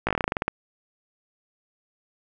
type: slowing click train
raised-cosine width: 0.5 ms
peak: -8 dBFS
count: 13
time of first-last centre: 0.07-0.48 s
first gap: 17 ms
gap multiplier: 1.12
effects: none